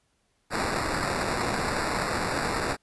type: noise with sample-and-hold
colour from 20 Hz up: white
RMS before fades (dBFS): -28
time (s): 0.5-2.77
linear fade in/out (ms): 50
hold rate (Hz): 3150
effects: pink hiss -71 dBFS RMS until 2.82 s + resampled to 24000 Hz